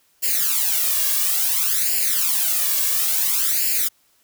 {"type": "noise with flanger", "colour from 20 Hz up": "blue", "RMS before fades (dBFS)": -20, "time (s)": [0.22, 3.89], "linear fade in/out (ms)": 20, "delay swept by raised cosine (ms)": [0.41, 1.81], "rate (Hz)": 0.58, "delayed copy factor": 0.95, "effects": ["white hiss -61 dBFS RMS until 4.23 s"]}